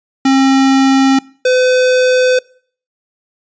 square tone pair in turn, 268.5 / 506.9 Hz, C4 / B4, +45 / +45 cents, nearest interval major seventh, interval 1100 cents, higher second, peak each -8 / -9 dBFS, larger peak first, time 0.25-1.19 / 1.45-2.39 s, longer neither, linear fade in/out 5 ms, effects noise-tail reverb RT60 0.5 s tail -24 dB re dry + resampled to 16000 Hz

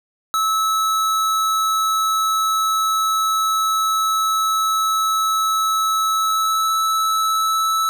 square tone with pitch glide, 1300 to 1308.3 Hz, E6 to E6, -24 to -13 cents, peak -17 dBFS, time 0.34-7.89 s, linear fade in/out 0 ms, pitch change +11 cents, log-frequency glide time 6.13-6.73 s, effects none

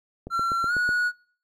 click train, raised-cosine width 2 ms, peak -22 dBFS, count 6, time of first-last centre 0.27-0.891 s, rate 8.05 Hz
triangle tone with pitch glide, 1361 to 1458.7 Hz, F6 to F#6, -45 to -25 cents, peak -20 dBFS, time 0.3-1.12 s, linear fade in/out 50 ms, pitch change +120 cents, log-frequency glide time 0.66-0.73 s
effects noise-tail reverb RT60 0.5 s tail -22 dB re dry

